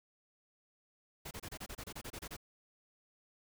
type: noise bursts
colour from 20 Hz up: pink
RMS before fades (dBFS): -45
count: 13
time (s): 1.25-2.367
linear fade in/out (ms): 10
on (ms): 61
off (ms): 27
effects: none